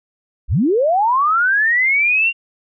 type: linear sweep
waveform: sine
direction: up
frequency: 30.87 to 2794 Hz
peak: -12 dBFS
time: 0.48-2.33 s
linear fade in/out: 50 ms
effects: none